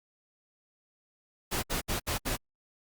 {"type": "noise bursts", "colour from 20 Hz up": "pink", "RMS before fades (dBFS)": -31, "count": 5, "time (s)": [1.51, 2.37], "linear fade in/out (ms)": 20, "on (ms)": 120, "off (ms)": 65, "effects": ["Opus 48 kbps"]}